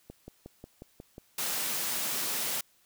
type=click train; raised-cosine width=2 ms; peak=-30 dBFS; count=7; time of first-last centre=0.1-1.181 s; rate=5.55 Hz
type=high-pass noise; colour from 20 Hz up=white; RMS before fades=-32 dBFS; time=1.38-2.61 s; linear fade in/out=5 ms; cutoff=130 Hz; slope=24 dB/octave
effects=white hiss -66 dBFS RMS until 2.85 s